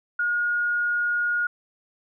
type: tone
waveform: sine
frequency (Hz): 1435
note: F6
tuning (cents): +47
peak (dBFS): -21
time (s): 0.19-1.47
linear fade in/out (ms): 5
effects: none